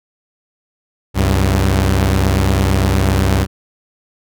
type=tone pair together; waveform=sawtooth; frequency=67 / 96.27 Hz; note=C2 / G2; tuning=+42 / -31 cents; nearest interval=tritone; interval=627 cents; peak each=-11 / -10 dBFS; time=1.14-3.47 s; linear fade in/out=50 ms; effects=none

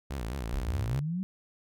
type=tone with vibrato; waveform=sawtooth; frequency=61.74 Hz; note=B1; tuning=in tune; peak=-29 dBFS; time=0.1-1 s; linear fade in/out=10 ms; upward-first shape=sine; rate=4.8 Hz; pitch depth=220 cents each way
type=linear sweep; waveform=sine; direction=up; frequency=35.59 to 194.1 Hz; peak=-29 dBFS; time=0.53-1.23 s; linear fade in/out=0 ms
effects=none

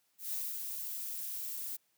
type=noise with ADSR envelope; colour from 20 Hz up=violet; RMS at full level=-36 dBFS; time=0.18-1.77 s; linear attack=140 ms; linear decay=220 ms; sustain=-4 dB; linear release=14 ms; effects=white hiss -75 dBFS RMS until 1.97 s + high-pass 100 Hz 12 dB/octave

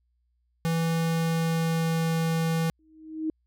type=tone with pitch glide; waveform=square; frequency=164.81 to 163.58 Hz; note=E3 to E3; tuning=0 to -13 cents; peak=-24 dBFS; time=0.65-2.7 s; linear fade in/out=0 ms; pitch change=-13 cents; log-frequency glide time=0.84-2.12 s
type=tone with exponential growth; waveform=sine; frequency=315.1 Hz; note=D#4; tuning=22 cents sharp; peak=-23 dBFS; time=2.79-3.3 s; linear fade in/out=2 ms; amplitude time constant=110 ms
effects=added 60 Hz sine -68 dBFS peak until 3.46 s

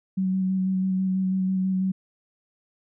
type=tone with vibrato; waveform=sine; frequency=188.2 Hz; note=F#3; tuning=30 cents sharp; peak=-21 dBFS; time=0.17-1.92 s; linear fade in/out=10 ms; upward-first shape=square; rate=6.1 Hz; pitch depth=13 cents each way; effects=none

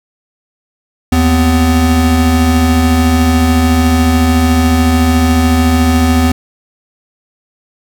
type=tone pair together; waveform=square; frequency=79.22 / 251.5 Hz; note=D#2 / B3; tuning=+32 / +32 cents; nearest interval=octave + minor sixth; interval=2000 cents; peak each=-11 dBFS; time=1.12-6.32 s; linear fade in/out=5 ms; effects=none

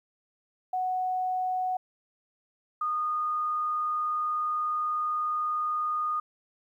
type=tone pair in turn; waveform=sine; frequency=740 / 1228.3 Hz; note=F#5 / D#6; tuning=0 / -23 cents; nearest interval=major sixth; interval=877 cents; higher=second; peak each=-26 dBFS; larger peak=neither; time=0.73-1.77 / 2.81-6.2 s; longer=second; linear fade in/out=5 ms; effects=11-bit

